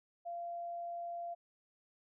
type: tone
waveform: sine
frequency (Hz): 689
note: F5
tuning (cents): -24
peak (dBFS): -39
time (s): 0.25-1.35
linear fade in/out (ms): 20
effects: none